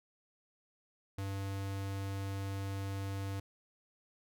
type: tone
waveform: square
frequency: 98 Hz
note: G2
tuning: in tune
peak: -37 dBFS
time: 1.18-3.4 s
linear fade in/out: 5 ms
effects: none